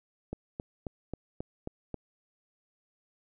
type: click train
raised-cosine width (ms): 2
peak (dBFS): -22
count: 7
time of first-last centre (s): 0.33-1.943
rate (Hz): 3.72
effects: none